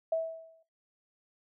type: tone with exponential decay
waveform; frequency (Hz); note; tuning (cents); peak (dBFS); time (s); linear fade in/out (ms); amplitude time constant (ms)
sine; 651; E5; -22; -24; 0.12-0.63; 5; 110
effects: noise-tail reverb RT60 0.2 s tail -17 dB re dry